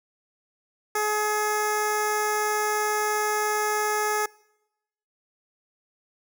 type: tone with notch filter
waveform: 10% pulse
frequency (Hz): 423.1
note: G#4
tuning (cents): +32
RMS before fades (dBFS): -25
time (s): 0.95-4.26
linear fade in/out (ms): 5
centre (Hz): 2900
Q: 1.1
effects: noise-tail reverb RT60 0.9 s tail -25 dB re dry